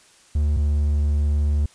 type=tone pair in turn; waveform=triangle; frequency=74.1 / 73.46 Hz; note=D2 / D2; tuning=+16 / +1 cents; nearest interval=unison; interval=15 cents; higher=first; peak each=-15 dBFS; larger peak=neither; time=0.35-0.57 / 0.57-1.66 s; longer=second; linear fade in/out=5 ms; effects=white hiss -53 dBFS RMS until 1.74 s + resampled to 22050 Hz